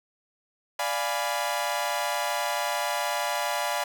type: chord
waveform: sawtooth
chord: D diminished seventh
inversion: none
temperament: equal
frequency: 587.3 / 698.5 / 830.6 / 987.8 Hz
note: D5 / F5 / Ab5 / Cb6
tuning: 0 / 0 / 0 / 0 cents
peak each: -28 dBFS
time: 0.79-3.84 s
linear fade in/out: 5 ms
effects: none